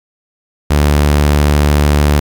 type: tone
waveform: sawtooth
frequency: 73.42 Hz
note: D2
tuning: in tune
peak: -4 dBFS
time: 0.7-2.2 s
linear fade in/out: 10 ms
effects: 7-bit

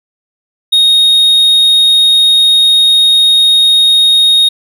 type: tone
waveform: triangle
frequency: 3728 Hz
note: A#7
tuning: 1 cent flat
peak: -3 dBFS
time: 0.72-4.49 s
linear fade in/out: 10 ms
effects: none

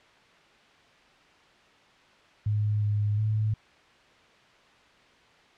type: tone with pitch steps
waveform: sine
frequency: 105.2 / 104.1 / 107.8 Hz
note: G#2 / G#2 / A2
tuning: +23 / +5 / -35 cents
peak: -23 dBFS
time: 2.46-3.54 s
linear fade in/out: 5 ms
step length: 360 ms
effects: white hiss -57 dBFS RMS until 5.57 s + low-pass 3000 Hz 12 dB/octave

